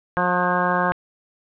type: harmonic tone with a mistuned harmonic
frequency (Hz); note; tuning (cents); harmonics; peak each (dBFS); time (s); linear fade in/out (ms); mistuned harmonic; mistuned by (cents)
178.7; F3; +40; 1 / 2 / 3 / 4 / 5 / 6 / 7 / 8 / 9; -26 / -30 / -26 / -26 / -26 / -24 / -29 / -30 / -26; 0.17-0.92; 0; 8; +57
effects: resampled to 8000 Hz + 8-bit